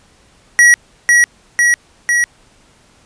square tone with echo, 1918 Hz, A#6, 49 cents sharp, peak -5 dBFS, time 0.59-0.74 s, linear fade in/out 0 ms, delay 500 ms, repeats 3, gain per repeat -2 dB, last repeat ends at 2.24 s, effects pink hiss -50 dBFS RMS until 3.05 s + resampled to 22050 Hz

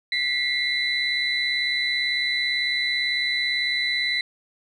sine tone cluster, 1972 / 2110 / 3990 Hz, B6 / C7 / B7, -3 / +14 / +17 cents, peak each -26 / -26 / -24 dBFS, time 0.12-4.21 s, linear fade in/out 2 ms, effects tanh soft clip ceiling -13 dBFS

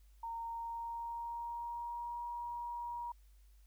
sine tone with pitch glide, 922 to 952.3 Hz, A#5 to A#5, -19 to +37 cents, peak -39 dBFS, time 0.23-3.12 s, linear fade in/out 5 ms, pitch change +56 cents, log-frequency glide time 0.34-2.24 s, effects added 50 Hz sine -59 dBFS peak until 3.66 s + white hiss -75 dBFS RMS until 3.66 s

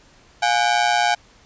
sawtooth ring-modulated tone, 770 Hz, G5, 31 cents flat, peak -9 dBFS, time 0.42-1.15 s, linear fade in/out 10 ms, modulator 60.9 Hz, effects pink hiss -52 dBFS RMS until 1.45 s + resampled to 16000 Hz

